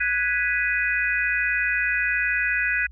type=chord; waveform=sine; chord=G# minor seventh; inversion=third; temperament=equal; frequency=1480 / 1661.2 / 1975.5 / 2489 Hz; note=F#6 / G#6 / B6 / D#7; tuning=0 / 0 / 0 / 0 cents; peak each=-26 dBFS; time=0-2.87 s; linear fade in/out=10 ms; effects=added 60 Hz sine -41 dBFS peak until 2.91 s

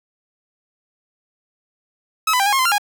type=tone with pitch steps; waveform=sawtooth; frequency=1287 / 1000 / 789 / 822 / 1076 / 1033 / 1385 / 821 Hz; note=E6 / B5 / G5 / G#5 / C6 / C6 / F6 / G#5; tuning=-42 / +21 / +11 / -18 / +48 / -22 / -15 / -20 cents; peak=-11 dBFS; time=2.27-2.782 s; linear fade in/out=5 ms; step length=64 ms; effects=none

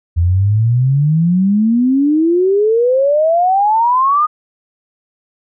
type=exponential sweep; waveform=sine; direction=up; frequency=82.41 to 1244.5 Hz; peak=-9 dBFS; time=0.16-4.27 s; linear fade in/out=20 ms; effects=none

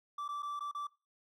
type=tone with dropouts; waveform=triangle; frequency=1165 Hz; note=D6; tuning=14 cents flat; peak=-35 dBFS; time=0.18-0.87 s; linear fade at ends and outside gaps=5 ms; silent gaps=0.28-0.288 / 0.423-0.429 / 0.594-0.606 / 0.714-0.748 s; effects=noise-tail reverb RT60 0.3 s tail -21 dB re dry

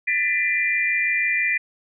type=tone cluster; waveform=sine; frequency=1762 / 1828 / 1998 / 2384 Hz; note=A6 / A#6 / B6 / D7; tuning=+2 / -34 / +20 / +25 cents; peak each=-30 / -30 / -22 / -22 dBFS; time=0.07-1.58 s; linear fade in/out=10 ms; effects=none

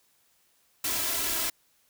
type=noise with comb filter; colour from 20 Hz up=white; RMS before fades=-29 dBFS; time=0.84-1.5 s; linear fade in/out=5 ms; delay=3 ms; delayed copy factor=+0.8; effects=white hiss -67 dBFS RMS until 1.89 s

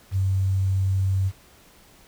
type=tone with quantisation; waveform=sine; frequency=95.6 Hz; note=G2; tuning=43 cents flat; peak=-19 dBFS; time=0.11-1.32 s; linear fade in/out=50 ms; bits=8; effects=pink hiss -53 dBFS RMS until 2.07 s

